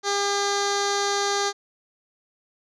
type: tone with low-pass filter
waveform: 15% pulse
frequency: 402.4 Hz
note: G4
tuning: 45 cents sharp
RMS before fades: -24 dBFS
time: 0.03-1.53 s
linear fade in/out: 50 ms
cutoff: 5600 Hz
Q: 5.1
effects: none